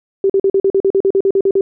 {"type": "tone bursts", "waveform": "sine", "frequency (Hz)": 389.9, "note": "G4", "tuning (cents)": -9, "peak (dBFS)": -9, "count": 14, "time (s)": [0.24, 1.61], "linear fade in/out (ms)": 2, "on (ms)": 57, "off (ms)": 44, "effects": []}